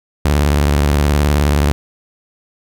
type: tone with vibrato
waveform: sawtooth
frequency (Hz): 72.6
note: D2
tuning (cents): -19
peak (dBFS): -7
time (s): 0.25-1.72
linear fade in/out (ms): 0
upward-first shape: sine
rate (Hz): 19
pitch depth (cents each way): 150
effects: none